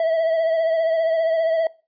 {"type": "tone with vibrato", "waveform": "triangle", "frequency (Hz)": 652, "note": "E5", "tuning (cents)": -19, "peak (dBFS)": -15, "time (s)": [0, 1.67], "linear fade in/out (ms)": 2, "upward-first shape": "sine", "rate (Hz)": 15, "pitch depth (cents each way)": 35, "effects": ["noise-tail reverb RT60 0.3 s tail -20 dB re dry", "resampled to 11025 Hz"]}